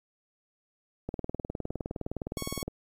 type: click train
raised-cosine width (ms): 2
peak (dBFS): -20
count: 32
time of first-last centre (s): 1.09-2.68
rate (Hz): 19.5
type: tone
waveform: 5% pulse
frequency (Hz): 1106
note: C#6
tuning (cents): -4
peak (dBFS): -26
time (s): 2.37-2.63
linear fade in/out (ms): 5
effects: AAC 48 kbps